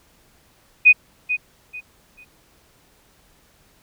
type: tone with echo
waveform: sine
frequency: 2489 Hz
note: D#7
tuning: in tune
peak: -6 dBFS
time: 0.85-0.93 s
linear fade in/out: 20 ms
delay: 440 ms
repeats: 3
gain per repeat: -12 dB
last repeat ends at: 2.25 s
effects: pink hiss -57 dBFS RMS until 3.82 s